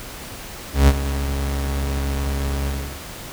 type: tone with ADSR envelope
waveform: 40% pulse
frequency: 69.3 Hz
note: C#2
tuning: in tune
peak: -7 dBFS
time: 0.73-3.03 s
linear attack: 150 ms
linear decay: 45 ms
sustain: -13 dB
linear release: 380 ms
effects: pink hiss -35 dBFS RMS until 3.32 s